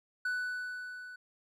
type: tone with level ramp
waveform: triangle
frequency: 1489 Hz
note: F#6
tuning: 11 cents sharp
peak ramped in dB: -28 to -43 dBFS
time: 0.25-1.16 s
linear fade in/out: 5 ms
effects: none